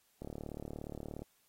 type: click train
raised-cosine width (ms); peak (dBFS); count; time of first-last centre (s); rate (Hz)
2; -29; 38; 0.22-1.22; 37
effects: white hiss -72 dBFS RMS until 1.48 s + AAC 48 kbps